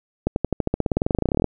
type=accelerating click train; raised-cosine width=2 ms; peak=-6 dBFS; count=25; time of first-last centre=0.27-1.443 s; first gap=91 ms; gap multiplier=0.94; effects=none